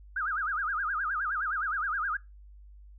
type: tone with vibrato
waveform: sine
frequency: 1410 Hz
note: F6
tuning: 16 cents sharp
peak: -28 dBFS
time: 0.16-2.17 s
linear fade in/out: 5 ms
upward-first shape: sine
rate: 9.6 Hz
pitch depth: 260 cents each way
effects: noise-tail reverb RT60 0.2 s tail -20 dB re dry + added 50 Hz sine -48 dBFS peak until 2.98 s